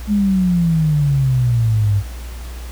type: exponential sweep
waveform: sine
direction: down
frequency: 211.7 to 98 Hz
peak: -12 dBFS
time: 0.07-2.03 s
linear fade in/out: 50 ms
effects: added 60 Hz sine -27 dBFS peak until 2.71 s + pink hiss -39 dBFS RMS until 2.71 s